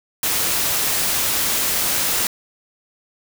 white noise, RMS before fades -20 dBFS, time 0.23-2.27 s, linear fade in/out 2 ms, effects none

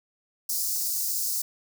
white high-pass noise, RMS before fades -28 dBFS, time 0.49-1.42 s, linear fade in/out 5 ms, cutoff 4700 Hz, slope 48 dB/octave, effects none

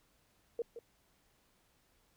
sine tone with echo, 467.3 Hz, A#4, 4 cents sharp, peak -32 dBFS, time 0.59-0.62 s, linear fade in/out 2 ms, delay 170 ms, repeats 1, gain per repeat -11 dB, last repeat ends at 0.79 s, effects pink hiss -72 dBFS RMS until 2.16 s

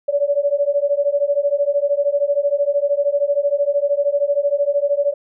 sine beating tone pair, 565 / 578 Hz, C#5 / D5, +33 / -28 cents, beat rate 13 Hz, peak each -18 dBFS, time 0.08-5.14 s, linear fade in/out 10 ms, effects none

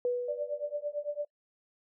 sine tone with exponential decay, 490.2 Hz, B4, 13 cents flat, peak -25 dBFS, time 0.05-1.07 s, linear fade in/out 1 ms, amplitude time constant 220 ms
sine tone with tremolo, 587 Hz, D5, 1 cent flat, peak -28 dBFS, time 0.28-1.25 s, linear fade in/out 5 ms, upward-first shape triangle, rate 8.9 Hz, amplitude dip 100%
effects noise-tail reverb RT60 0.1 s tail -24 dB re dry

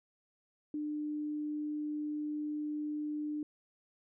sine tone, 299.6 Hz, D4, 35 cents sharp, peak -34 dBFS, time 0.74-3.43 s, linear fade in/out 2 ms, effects none

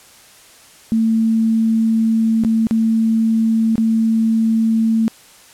sine tone with dropouts, 224.1 Hz, A3, 32 cents sharp, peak -12 dBFS, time 0.92-5.08 s, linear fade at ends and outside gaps 0 ms, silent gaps 2.437-2.448 / 2.669-2.71 / 3.756-3.78 s, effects white hiss -45 dBFS RMS until 5.53 s + low-pass 11000 Hz 12 dB/octave

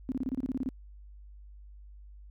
sine tone bursts, 260.2 Hz, C4, 9 cents flat, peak -28 dBFS, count 11, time 0.09-0.689 s, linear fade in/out 0 ms, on 29 ms, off 28 ms, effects added 50 Hz sine -47 dBFS peak until 2.3 s

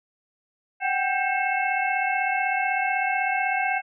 sine tone cluster, 748 / 784 / 1578 / 2172 / 2656 Hz, F#5 / G5 / G6 / C#7 / E7, +19 / 0 / +11 / -36 / +12 cents, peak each -27 / -27 / -28 / -29 / -31 dBFS, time 0.8-3.82 s, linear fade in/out 50 ms, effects none

